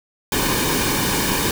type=noise with comb filter; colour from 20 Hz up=pink; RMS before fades=-20 dBFS; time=0.32-1.51 s; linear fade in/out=2 ms; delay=1.5 ms; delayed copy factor=-0.6; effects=none